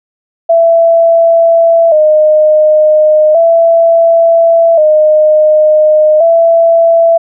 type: tone with vibrato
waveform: sine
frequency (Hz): 640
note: D#5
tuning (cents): +49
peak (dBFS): -3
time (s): 0.49-7.18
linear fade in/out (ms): 10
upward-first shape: square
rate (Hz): 0.35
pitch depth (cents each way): 71
effects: none